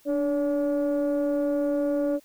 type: tone pair together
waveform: sine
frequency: 292.9 / 570.1 Hz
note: D4 / C#5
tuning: -5 / +48 cents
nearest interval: octave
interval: 1153 cents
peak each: -23 dBFS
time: 0.05-2.2 s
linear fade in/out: 50 ms
effects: tanh soft clip ceiling -19 dBFS + white hiss -59 dBFS RMS until 2.24 s